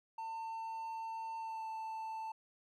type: tone with pitch glide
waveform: triangle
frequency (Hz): 899 to 886.1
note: A5 to A5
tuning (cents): +37 to +12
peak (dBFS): -38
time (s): 0.18-2.32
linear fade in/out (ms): 5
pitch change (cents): -25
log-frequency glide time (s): 1.38-1.67
effects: none